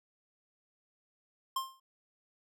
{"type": "tone with exponential decay", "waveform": "square", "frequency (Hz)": 1058, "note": "C6", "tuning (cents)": 19, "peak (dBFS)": -29, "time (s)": [1.56, 1.8], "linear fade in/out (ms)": 5, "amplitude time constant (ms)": 52, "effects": []}